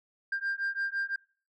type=beating tone pair; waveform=sine; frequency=1590 / 1595.9 Hz; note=G6 / G6; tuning=+24 / +31 cents; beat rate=5.9 Hz; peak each=-31 dBFS; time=0.32-1.16 s; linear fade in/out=5 ms; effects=noise-tail reverb RT60 0.4 s tail -24 dB re dry + tanh soft clip ceiling -26 dBFS